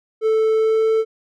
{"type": "tone with pitch glide", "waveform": "triangle", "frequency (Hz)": [440, 443.1], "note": ["A4", "A4"], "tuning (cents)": [0, 12], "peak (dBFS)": -12, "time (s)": [0.21, 1.05], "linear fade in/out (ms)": 50, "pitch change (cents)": 12, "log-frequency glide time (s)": [0.54, 0.9], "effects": []}